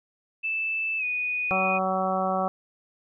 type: tone with pitch glide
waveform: sine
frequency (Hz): 2637 to 2475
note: E7 to D#7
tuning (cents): 0 to -10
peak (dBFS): -25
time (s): 0.43-1.79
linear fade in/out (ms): 20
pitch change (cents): -110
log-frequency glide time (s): 0.98-1.04
type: harmonic tone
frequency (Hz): 188.4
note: F#3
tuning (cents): +32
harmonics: 1 / 2 / 3 / 4 / 5 / 6 / 7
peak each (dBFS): -31 / -36 / -29 / -27 / -39 / -31 / -33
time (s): 1.51-2.48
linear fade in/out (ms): 0
effects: none